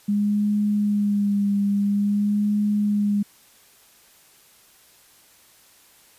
sine tone with vibrato, 204.5 Hz, G#3, 26 cents flat, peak -18 dBFS, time 0.08-3.23 s, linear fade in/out 10 ms, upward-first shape sine, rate 0.49 Hz, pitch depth 28 cents each way, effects white hiss -54 dBFS RMS until 6.18 s + resampled to 32000 Hz

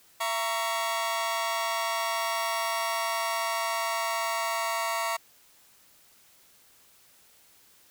sawtooth chord, A# diminished, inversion second, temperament just, 671.3 / 932.3 / 1118.8 Hz, E5 / A#5 / C#6, +31 / 0 / +16 cents, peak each -28 dBFS, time 0.2-5.17 s, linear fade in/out 10 ms, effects white hiss -59 dBFS RMS until 7.9 s

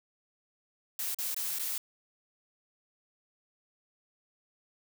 blue noise with dropouts, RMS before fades -34 dBFS, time 0.99-1.78 s, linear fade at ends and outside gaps 2 ms, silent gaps 1.146-1.186 / 1.345-1.364 / 1.587-1.594 s, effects none

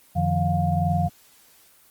sine tone cluster, 89.8 / 151 / 173.3 / 706 Hz, F2 / D3 / F3 / F5, +49 / +48 / -13 / +19 cents, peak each -25 dBFS, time 0.15-1.09 s, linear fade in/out 20 ms, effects white hiss -55 dBFS RMS until 1.9 s + Opus 24 kbps

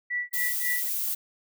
sine tone with tremolo, 1957 Hz, B6, 16 cents flat, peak -25 dBFS, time 0.1-0.89 s, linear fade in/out 10 ms, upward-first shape sine, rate 3.7 Hz, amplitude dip 100%
violet noise, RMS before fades -29 dBFS, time 0.33-1.15 s, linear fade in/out 10 ms
effects none

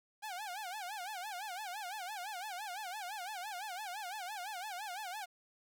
sawtooth tone with vibrato, 784 Hz, G5, in tune, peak -37 dBFS, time 0.22-5.26 s, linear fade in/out 20 ms, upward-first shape sine, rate 5.9 Hz, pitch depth 190 cents each way, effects 11-bit

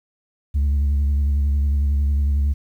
sine tone with vibrato, 71.1 Hz, C#2, 45 cents sharp, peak -13 dBFS, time 0.54-2.54 s, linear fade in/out 20 ms, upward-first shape sine, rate 11 Hz, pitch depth 47 cents each way, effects tanh soft clip ceiling -15 dBFS + 9-bit

